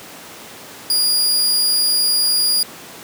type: tone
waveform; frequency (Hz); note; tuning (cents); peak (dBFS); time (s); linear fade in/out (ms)
sawtooth; 4850; D#8; -45; -11; 0.9-2.63; 2
effects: pink hiss -36 dBFS RMS until 3.03 s + high-pass 200 Hz 12 dB/octave